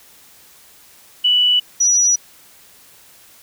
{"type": "tone pair in turn", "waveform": "sine", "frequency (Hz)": [2960, 5855], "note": ["F#7", "F#8"], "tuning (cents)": [0, -19], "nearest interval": "octave", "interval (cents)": 1181, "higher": "second", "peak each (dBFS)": -11, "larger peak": "neither", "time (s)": [[1.24, 1.6], [1.8, 2.16]], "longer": "neither", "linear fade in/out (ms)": 10, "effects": ["white hiss -47 dBFS RMS until 3.42 s"]}